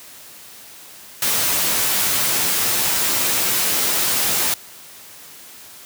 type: noise with comb filter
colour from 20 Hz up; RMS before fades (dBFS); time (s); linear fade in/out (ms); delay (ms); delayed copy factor
white; -19; 1.22-4.54; 2; 13; -0.6
effects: white hiss -41 dBFS RMS until 5.85 s + high-pass 80 Hz 12 dB/octave